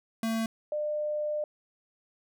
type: tone pair in turn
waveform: square / sine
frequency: 224.9 / 600.4 Hz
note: A3 / D5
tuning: +38 / +38 cents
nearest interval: octave + perfect fourth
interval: 1700 cents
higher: second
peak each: -28 dBFS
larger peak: neither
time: 0.23-0.46 / 0.72-1.44 s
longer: second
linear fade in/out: 2 ms
effects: none